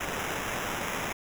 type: noise with sample-and-hold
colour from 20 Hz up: white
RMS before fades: -33 dBFS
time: 0-1.13 s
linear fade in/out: 10 ms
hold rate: 4410 Hz
effects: none